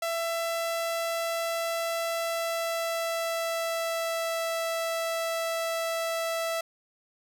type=tone with pitch glide; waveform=sawtooth; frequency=667 to 660.5 Hz; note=E5 to E5; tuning=+20 to +3 cents; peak=-24 dBFS; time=0.02-6.61 s; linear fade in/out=5 ms; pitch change=-17 cents; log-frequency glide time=2.19-4.45 s; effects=none